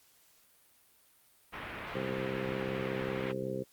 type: low-pass noise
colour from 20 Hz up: white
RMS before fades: -42 dBFS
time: 1.52-3.33 s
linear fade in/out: 20 ms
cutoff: 2500 Hz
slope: 24 dB/octave
type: harmonic tone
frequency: 65.41 Hz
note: C2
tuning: in tune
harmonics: 2 / 3 / 4 / 5 / 6 / 7 / 8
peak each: -42 / -41 / -45 / -44 / -39 / -44 / -39 dBFS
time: 1.94-3.64 s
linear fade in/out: 20 ms
effects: white hiss -65 dBFS RMS until 3.72 s + Opus 48 kbps